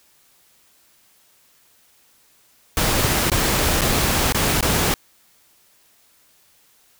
pink noise with dropouts, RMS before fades -19 dBFS, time 2.77-4.94 s, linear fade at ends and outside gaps 1 ms, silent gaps 3.3-3.317 / 3.81-3.817 / 4.324-4.346 / 4.609-4.626 s, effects white hiss -57 dBFS RMS until 6.99 s

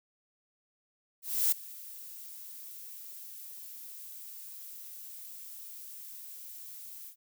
violet noise with ADSR envelope, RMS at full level -25 dBFS, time 1.22-7.16 s, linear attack 300 ms, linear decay 6 ms, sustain -21 dB, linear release 88 ms, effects none

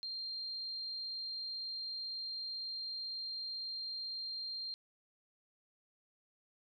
sine tone, 4186 Hz, C8, in tune, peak -39 dBFS, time 0.03-4.74 s, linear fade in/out 0 ms, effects none

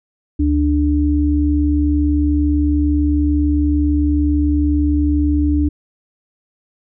sine tone pair together, 73.32 / 295.5 Hz, D2 / D4, -2 / +11 cents, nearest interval 2 octaves, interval 2413 cents, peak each -15 dBFS, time 0.39-5.69 s, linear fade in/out 10 ms, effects none

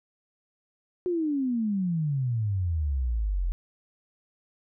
sine exponential sweep, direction down, 367.4 to 41 Hz, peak -24 dBFS, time 1.06-3.52 s, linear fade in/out 0 ms, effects none

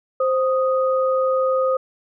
sine tone pair together, 523.3 / 1244.6 Hz, C5 / D#6, 0 / 0 cents, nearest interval octave + minor third, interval 1500 cents, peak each -17 / -23 dBFS, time 0.2-1.77 s, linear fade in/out 5 ms, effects none

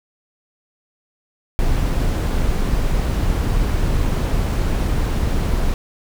brown noise, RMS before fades -18 dBFS, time 1.59-5.74 s, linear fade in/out 0 ms, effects none

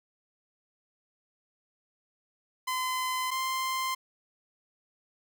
sawtooth tone pair in turn, 1024 / 1044.9 Hz, C6 / C6, -38 / -3 cents, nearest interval unison, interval 35 cents, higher second, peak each -25 dBFS, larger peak neither, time 2.67-3.31 / 3.31-3.95 s, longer neither, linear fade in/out 10 ms, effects none

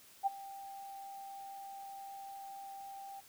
sine tone with ADSR envelope, 788 Hz, G5, 9 cents sharp, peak -26 dBFS, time 0.23-3.21 s, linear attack 35 ms, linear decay 19 ms, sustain -19 dB, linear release 19 ms, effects white hiss -60 dBFS RMS until 3.28 s

